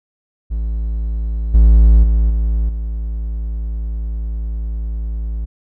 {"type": "tone with level steps", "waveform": "triangle", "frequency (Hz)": 55, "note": "A1", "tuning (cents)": 0, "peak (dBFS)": [-15, -3, -8, -11, -17], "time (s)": [0.5, 5.46], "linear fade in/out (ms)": 20, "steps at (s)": [1.54, 2.03, 2.3, 2.69], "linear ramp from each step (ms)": 5, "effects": []}